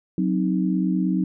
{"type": "chord", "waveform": "sine", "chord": "C diminished", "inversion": "second", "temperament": "equal", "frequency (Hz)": [185, 261.6, 311.1], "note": ["Gb3", "C4", "Eb4"], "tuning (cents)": [0, 0, 0], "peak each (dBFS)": [-21, -26, -25], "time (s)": [0.18, 1.24], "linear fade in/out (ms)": 2, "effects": []}